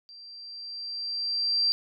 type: tone with level ramp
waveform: sine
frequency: 4711 Hz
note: D8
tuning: 5 cents sharp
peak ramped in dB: -45 to -20 dBFS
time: 0.09-1.72 s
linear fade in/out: 0 ms
effects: none